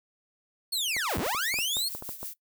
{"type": "linear two-way sweep", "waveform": "sawtooth", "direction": "down then up", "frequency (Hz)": [4435, 49, 4435], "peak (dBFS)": -24, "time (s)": [0.72, 1.89], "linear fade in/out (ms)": 10, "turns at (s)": 1.18}
{"type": "clicks", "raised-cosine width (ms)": 1, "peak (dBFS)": -25, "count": 12, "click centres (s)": [0.966, 1.195, 1.231, 1.264, 1.348, 1.541, 1.588, 1.769, 1.95, 2.024, 2.091, 2.23]}
{"type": "noise with tremolo", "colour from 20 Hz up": "violet", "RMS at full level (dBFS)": -36, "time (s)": [1.09, 2.34], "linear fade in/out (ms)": 10, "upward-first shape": "triangle", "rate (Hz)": 6.2, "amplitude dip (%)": 75}
{"effects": ["noise-tail reverb RT60 0.1 s tail -19 dB re dry"]}